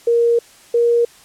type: tone pair in turn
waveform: sine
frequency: 469.3 / 471.9 Hz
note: A#4 / A#4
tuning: +12 / +21 cents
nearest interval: unison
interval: 9 cents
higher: second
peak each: -11 dBFS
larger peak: neither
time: 0.07-0.39 / 0.74-1.05 s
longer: first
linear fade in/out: 5 ms
effects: white hiss -46 dBFS RMS until 1.24 s + low-pass 10000 Hz 12 dB/octave